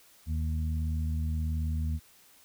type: harmonic tone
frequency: 78.7 Hz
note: D#2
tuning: 20 cents sharp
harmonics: 1 / 2 / 3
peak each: -28 / -38 / -40 dBFS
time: 0.26-2 s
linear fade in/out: 50 ms
effects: white hiss -59 dBFS RMS until 2.44 s